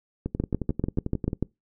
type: two click trains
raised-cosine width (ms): 3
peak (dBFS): -11 / -15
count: 8 / 13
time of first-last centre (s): 0.4-1.426 / 0.26-1.331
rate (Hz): 6.82 / 11.2
effects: noise-tail reverb RT60 0.2 s tail -24 dB re dry